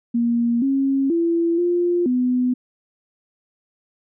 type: tone with pitch steps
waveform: sine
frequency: 235.7 / 271.9 / 336.7 / 350.1 / 250.3 Hz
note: A#3 / C#4 / E4 / F4 / B3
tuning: +19 / -33 / +37 / +4 / +23 cents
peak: -16 dBFS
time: 0.14-2.54 s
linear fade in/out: 10 ms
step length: 480 ms
effects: none